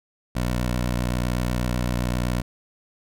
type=tone with vibrato; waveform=15% pulse; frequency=61 Hz; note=B1; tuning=21 cents flat; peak=-16 dBFS; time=0.35-2.42 s; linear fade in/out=10 ms; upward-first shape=sine; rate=7.9 Hz; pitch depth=30 cents each way; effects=none